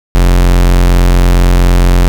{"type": "tone", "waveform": "45% pulse", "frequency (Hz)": 44.34, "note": "F1", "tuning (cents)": 27, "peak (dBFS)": -4, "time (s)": [0.15, 2.08], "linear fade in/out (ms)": 0, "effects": []}